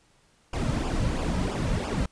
brown noise with flanger, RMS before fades -27 dBFS, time 0.53-2.06 s, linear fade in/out 5 ms, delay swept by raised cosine 0.49 to 2.79 ms, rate 3 Hz, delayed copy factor -0.7, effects pink hiss -63 dBFS RMS until 2.11 s + resampled to 22050 Hz

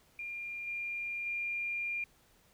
sine tone with level steps, 2400 Hz, D7, 37 cents sharp, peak -38 / -35 / -33 dBFS, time 0.19-2.04 s, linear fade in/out 2 ms, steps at 0.67 / 1.26 s, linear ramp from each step 5 ms, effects pink hiss -66 dBFS RMS until 2.53 s

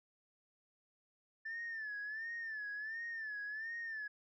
sine tone with vibrato, 1760 Hz, A6, in tune, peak -39 dBFS, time 1.45-4.08 s, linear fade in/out 10 ms, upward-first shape sine, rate 1.4 Hz, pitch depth 100 cents each way, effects tanh soft clip ceiling -37 dBFS

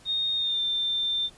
sine tone with pitch glide, 3696 to 3580 Hz, A#7 to A7, -16 to +29 cents, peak -24 dBFS, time 0.05-1.3 s, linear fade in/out 50 ms, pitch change -55 cents, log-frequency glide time 0.36-0.61 s, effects pink hiss -54 dBFS RMS until 1.37 s + resampled to 24000 Hz

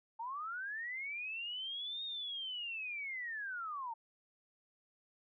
sine linear two-way sweep, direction up then down, 882 to 3729 to 882 Hz, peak -39 dBFS, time 0.19-3.94 s, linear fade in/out 10 ms, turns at 2.04 s, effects none

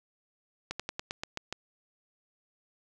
slowing click train, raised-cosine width 0.2 ms, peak -17 dBFS, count 8, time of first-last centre 0.71-1.526 s, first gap 86 ms, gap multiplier 1.1, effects none

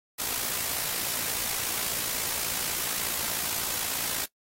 white noise with amplitude modulation, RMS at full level -28 dBFS, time 0.18-4.26 s, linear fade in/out 20 ms, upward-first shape sine, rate 56.5 Hz, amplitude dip 50%, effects noise-tail reverb RT60 0.1 s tail -20 dB re dry + AAC 48 kbps

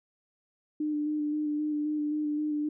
sine tone with vibrato, 300 Hz, D4, 37 cents sharp, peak -27 dBFS, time 0.8-2.69 s, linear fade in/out 5 ms, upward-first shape square, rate 3.8 Hz, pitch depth 16 cents each way, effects none

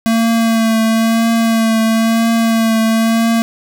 square tone with vibrato, 225.9 Hz, A3, 46 cents sharp, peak -11 dBFS, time 0.06-3.42 s, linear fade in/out 0 ms, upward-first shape triangle, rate 1 Hz, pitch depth 25 cents each way, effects none

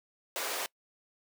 pink high-pass noise, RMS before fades -35 dBFS, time 0.36-0.66 s, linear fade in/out 0 ms, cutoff 430 Hz, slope 24 dB/octave, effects noise-tail reverb RT60 0.1 s tail -24 dB re dry

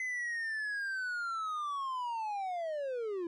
triangle linear sweep, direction down, 2048 to 330 Hz, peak -32 dBFS, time 0-3.27 s, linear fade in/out 2 ms, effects resampled to 24000 Hz

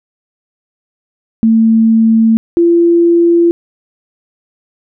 sine tone pair in turn, 224.3 / 341 Hz, A3 / F4, +34 / -41 cents, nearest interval perfect fifth, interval 725 cents, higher second, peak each -5 dBFS, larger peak neither, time 1.43-2.37 / 2.57-3.51 s, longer neither, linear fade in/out 0 ms, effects none

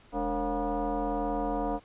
sine tone with frequency modulation, 210 Hz, G#3, 19 cents sharp, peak -27 dBFS, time 0.12-1.8 s, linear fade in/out 50 ms, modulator 251 Hz, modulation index 3, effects pink hiss -58 dBFS RMS until 1.84 s + resampled to 8000 Hz

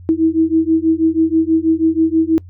sine beating tone pair, 320 / 326.2 Hz, D#4 / E4, +49 / -18 cents, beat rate 6.2 Hz, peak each -14 dBFS, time 0.09-2.38 s, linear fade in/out 0 ms, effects noise-tail reverb RT60 0.1 s tail -24 dB re dry + added 89 Hz sine -34 dBFS peak until 2.49 s

